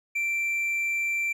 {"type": "tone", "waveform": "triangle", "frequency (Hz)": 2349, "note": "D7", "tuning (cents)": 0, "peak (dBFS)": -23, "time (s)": [0.15, 1.33], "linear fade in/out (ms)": 10, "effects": []}